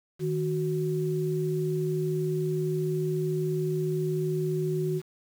sine tone pair together, 155.93 / 370 Hz, D#3 / F#4, +4 / 0 cents, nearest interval octave + minor third, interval 1496 cents, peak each -28 dBFS, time 0.19-5.02 s, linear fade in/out 50 ms, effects 8-bit

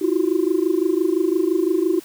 sine tone cluster, 322.6 / 348.4 / 374.3 Hz, E4 / F4 / F#4, -37 / -4 / +20 cents, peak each -20 dBFS, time 0.01-2 s, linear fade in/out 10 ms, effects tanh soft clip ceiling -9 dBFS + white hiss -45 dBFS RMS until 2.04 s

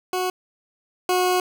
20% pulse tone pair in turn, 367.4 / 364.2 Hz, F#4 / F#4, -12 / -27 cents, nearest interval unison, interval 15 cents, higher first, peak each -17 / -13 dBFS, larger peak second, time 0.13-0.3 / 1.09-1.4 s, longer second, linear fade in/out 2 ms, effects none

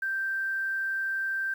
sine tone, 1568 Hz, G6, in tune, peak -27 dBFS, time 0.02-1.54 s, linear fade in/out 5 ms, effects 9-bit

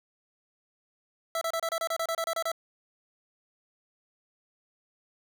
25% pulse tone bursts, 660 Hz, E5, 2 cents sharp, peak -24 dBFS, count 13, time 1.35-2.517 s, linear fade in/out 2 ms, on 63 ms, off 29 ms, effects none

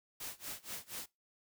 white noise with tremolo, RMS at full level -42 dBFS, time 0.2-1.06 s, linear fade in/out 5 ms, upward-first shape sine, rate 4.2 Hz, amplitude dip 95%, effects noise-tail reverb RT60 0.2 s tail -22 dB re dry

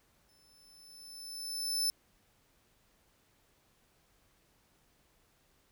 sawtooth tone with exponential growth, 5274 Hz, E8, in tune, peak -25 dBFS, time 0.29-1.9 s, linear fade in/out 0 ms, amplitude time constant 350 ms, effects pink hiss -70 dBFS RMS until 5.71 s

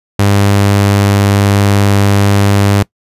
sawtooth tone, 100.5 Hz, G2, 44 cents sharp, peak -3 dBFS, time 0.19-2.83 s, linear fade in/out 5 ms, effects noise-tail reverb RT60 0.1 s tail -23 dB re dry + resampled to 32000 Hz

